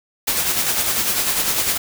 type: noise with tremolo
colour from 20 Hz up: white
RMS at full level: -18 dBFS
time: 0.27-1.78 s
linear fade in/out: 10 ms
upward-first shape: sine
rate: 10 Hz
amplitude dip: 45%
effects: none